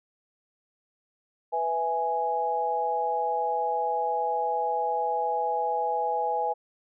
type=chord; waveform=sine; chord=E major; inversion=second; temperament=equal; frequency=493.9 / 659.3 / 830.6 Hz; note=B4 / E5 / G#5; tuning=0 / 0 / 0 cents; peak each=-31 / -32 / -26 dBFS; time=1.52-6.54 s; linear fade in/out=20 ms; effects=none